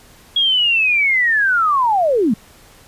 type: linear sweep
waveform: sine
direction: down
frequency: 3322 to 190 Hz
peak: -12 dBFS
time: 0.36-2.34 s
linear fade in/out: 5 ms
effects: pink hiss -46 dBFS RMS until 2.87 s + resampled to 32000 Hz